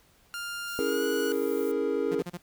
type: tone with pitch glide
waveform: sawtooth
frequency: 1400 to 1466.2 Hz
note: F6 to F#6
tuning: +4 to -16 cents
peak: -30 dBFS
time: 0.34-1.32 s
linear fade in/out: 0 ms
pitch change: +80 cents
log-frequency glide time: 0.83-1.04 s
type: noise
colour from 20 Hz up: violet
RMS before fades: -45 dBFS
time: 0.67-1.72 s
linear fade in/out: 10 ms
type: chord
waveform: triangle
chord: A# half-diminished seventh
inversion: first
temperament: equal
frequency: 277.2 / 329.6 / 415.3 / 466.2 Hz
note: C#4 / E4 / G#4 / A#4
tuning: 0 / 0 / 0 / 0 cents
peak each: -31 / -32 / -27 / -28 dBFS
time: 0.79-2.22 s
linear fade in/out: 0 ms
type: tone bursts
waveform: sawtooth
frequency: 175.6 Hz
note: F3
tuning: 10 cents sharp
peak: -30 dBFS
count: 4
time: 2.11-2.375 s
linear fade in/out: 10 ms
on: 43 ms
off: 31 ms
effects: pink hiss -62 dBFS RMS until 2.42 s